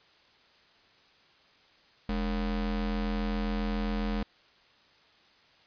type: ring-modulated tone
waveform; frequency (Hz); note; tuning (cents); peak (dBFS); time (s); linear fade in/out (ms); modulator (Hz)
square; 126.5; B2; +42; -26; 2.09-4.23; 2; 82.8
effects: white hiss -61 dBFS RMS until 5.66 s + resampled to 11025 Hz